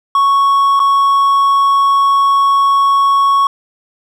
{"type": "tone with dropouts", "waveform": "triangle", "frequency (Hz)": 1108.7, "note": "C#6", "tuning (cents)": 0, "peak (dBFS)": -6, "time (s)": [0.15, 3.47], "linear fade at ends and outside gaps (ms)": 2, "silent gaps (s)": [0.794, 0.8], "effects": []}